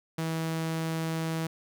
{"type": "tone", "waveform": "sawtooth", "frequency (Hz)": 162.1, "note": "E3", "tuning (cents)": -29, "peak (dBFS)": -25, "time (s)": [0.18, 1.47], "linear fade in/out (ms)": 5, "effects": []}